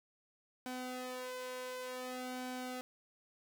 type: tone with flanger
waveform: sawtooth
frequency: 253.2 Hz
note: B3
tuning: 43 cents sharp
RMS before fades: -43 dBFS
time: 0.66-2.81 s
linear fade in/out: 0 ms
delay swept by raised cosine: 1.3 to 2.08 ms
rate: 0.55 Hz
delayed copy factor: +0.9
effects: none